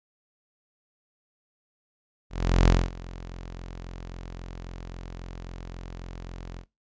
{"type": "tone with ADSR envelope", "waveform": "sawtooth", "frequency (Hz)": 43.71, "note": "F1", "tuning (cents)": 2, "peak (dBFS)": -11, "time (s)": [2.3, 6.66], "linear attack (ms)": 380, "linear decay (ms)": 220, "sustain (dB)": -22, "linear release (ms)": 84, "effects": ["noise-tail reverb RT60 0.2 s tail -20 dB re dry", "resampled to 16000 Hz"]}